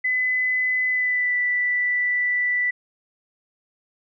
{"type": "tone with pitch glide", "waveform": "sine", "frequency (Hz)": [2012, 1974], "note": ["B6", "B6"], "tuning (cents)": [32, -1], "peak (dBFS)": -19, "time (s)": [0.04, 2.71], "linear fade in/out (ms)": 10, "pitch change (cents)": -33, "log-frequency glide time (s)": [0.89, 1.37], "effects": []}